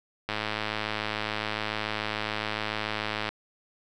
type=click train; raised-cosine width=0.3 ms; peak=-13 dBFS; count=322; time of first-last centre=0.29-3.29 s; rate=107 Hz; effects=none